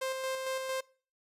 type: tone with tremolo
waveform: sawtooth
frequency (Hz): 525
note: C5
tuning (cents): +6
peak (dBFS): -28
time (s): 0.01-0.81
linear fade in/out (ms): 10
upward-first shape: square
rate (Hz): 4.4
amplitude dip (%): 35
effects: noise-tail reverb RT60 0.4 s tail -22 dB re dry + resampled to 32000 Hz